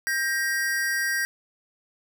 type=tone pair together; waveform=square; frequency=1587.4 / 1886 Hz; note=G6 / A#6; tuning=+21 / +20 cents; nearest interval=minor third; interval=299 cents; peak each=-27 dBFS; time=0.07-1.25 s; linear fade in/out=0 ms; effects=8-bit